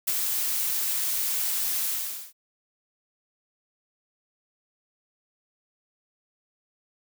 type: noise with ADSR envelope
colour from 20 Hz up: blue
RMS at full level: -24 dBFS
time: 0.07-2.33 s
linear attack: 11 ms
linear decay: 39 ms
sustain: -3 dB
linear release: 480 ms
effects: none